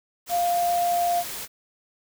sine tone in noise, 698.5 Hz, F5, in tune, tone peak -20 dBFS, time 0.29-1.24 s, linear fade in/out 50 ms, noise white, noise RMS -34 dBFS, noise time 0.26-1.48 s, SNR +11 dB, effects none

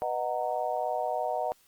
sine chord, B major seventh, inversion none, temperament just, 493.9 / 617.4 / 740.8 / 926 Hz, B4 / D#5 / F#5 / A#5, 0 / -14 / +2 / -12 cents, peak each -36 / -32 / -31 / -36 dBFS, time 0.02-1.52 s, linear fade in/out 0 ms, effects white hiss -63 dBFS RMS until 1.67 s + Opus 32 kbps

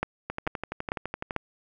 two click trains, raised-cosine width 0.5 ms, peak -11 / -16 dBFS, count 4 / 13, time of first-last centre 0.03-1.363 / 0.3-1.308 s, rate 2.25 / 11.9 Hz, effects none

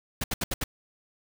pink noise bursts, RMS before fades -29 dBFS, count 5, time 0.21-0.64 s, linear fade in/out 5 ms, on 30 ms, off 70 ms, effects none

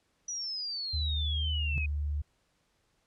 sine exponential sweep, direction down, 5920 to 2489 Hz, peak -33 dBFS, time 0.28-1.86 s, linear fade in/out 5 ms
sine tone with pitch glide, 76 to 73.41 Hz, D#2 to D2, -40 to 0 cents, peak -29 dBFS, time 0.93-2.22 s, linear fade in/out 10 ms, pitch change -60 cents, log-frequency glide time 1.64-1.86 s
sine tone with exponential growth, 134.4 Hz, C3, 47 cents sharp, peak -28 dBFS, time 1.68-1.78 s, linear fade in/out 0 ms, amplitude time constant 21 ms
effects pink hiss -73 dBFS RMS until 3.06 s + low-pass 9000 Hz 12 dB/octave

